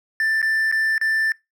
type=tone with dropouts; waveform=triangle; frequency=1773 Hz; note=A6; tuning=13 cents sharp; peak=-16 dBFS; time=0.2-1.32 s; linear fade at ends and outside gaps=1 ms; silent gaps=0.417-0.427 / 0.715-0.724 / 0.98-1.013 s; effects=noise-tail reverb RT60 0.2 s tail -22 dB re dry